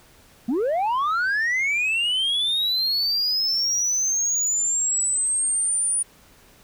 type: linear sweep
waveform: sine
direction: up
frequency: 212.9 to 9550 Hz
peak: -17 dBFS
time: 0.48-6.03 s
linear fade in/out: 10 ms
effects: tanh soft clip ceiling -19 dBFS + pink hiss -53 dBFS RMS until 6.63 s